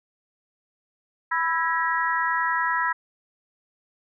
harmonic tone with a mistuned harmonic, 329.9 Hz, E4, 1 cent sharp, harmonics 3 / 4 / 5 / 6, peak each -25 / -28 / -27 / -28 dBFS, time 1.31-2.93 s, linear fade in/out 10 ms, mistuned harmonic 6, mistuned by -55 cents, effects none

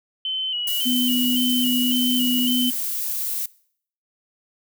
sine tone with vibrato, 2993 Hz, F#7, 19 cents sharp, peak -23 dBFS, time 0.25-2.7 s, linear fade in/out 2 ms, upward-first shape square, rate 1.8 Hz, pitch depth 41 cents each way
violet noise, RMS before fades -26 dBFS, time 0.67-3.46 s, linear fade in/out 5 ms
sine tone, 248.5 Hz, B3, 11 cents sharp, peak -20 dBFS, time 0.85-2.71 s, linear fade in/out 20 ms
effects noise-tail reverb RT60 0.6 s tail -22 dB re dry

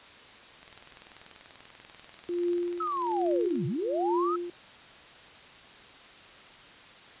click train, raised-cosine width 0.2 ms, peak -31 dBFS, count 61, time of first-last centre 0.63-3.557 s, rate 20.5 Hz
sine tone with tremolo, 349.2 Hz, F4, in tune, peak -24 dBFS, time 2.29-4.5 s, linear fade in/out 2 ms, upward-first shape triangle, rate 1.2 Hz, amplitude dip 95%
sine linear two-way sweep, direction down then up, 1317 to 120 to 1317 Hz, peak -28 dBFS, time 2.8-4.36 s, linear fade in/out 5 ms, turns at 3.66 s
effects white hiss -50 dBFS RMS until 7.2 s + resampled to 8000 Hz

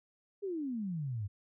sine exponential sweep, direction down, 415.3 to 95.3 Hz, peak -34 dBFS, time 0.42-1.28 s, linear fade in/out 20 ms, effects none

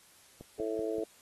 click train, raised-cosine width 2 ms, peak -33 dBFS, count 4, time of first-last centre 0.41-0.984 s, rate 5.23 Hz
harmonic tone, 110 Hz, A2, in tune, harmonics 3 / 4 / 5 / 6, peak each -37 / -34 / -41 / -39 dBFS, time 0.59-1.04 s, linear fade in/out 5 ms
effects white hiss -60 dBFS RMS until 1.21 s + AAC 32 kbps

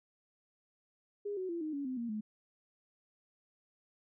sine tone with pitch steps, 408.7 / 372.6 / 339.7 / 309.7 / 282.4 / 257.5 / 234.7 / 214 Hz, G#4 / F#4 / F4 / D#4 / C#4 / C4 / A#3 / A3, -28 / +12 / -48 / -8 / +32 / -28 / +12 / -48 cents, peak -35 dBFS, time 1.25-2.21 s, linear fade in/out 10 ms, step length 120 ms, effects none

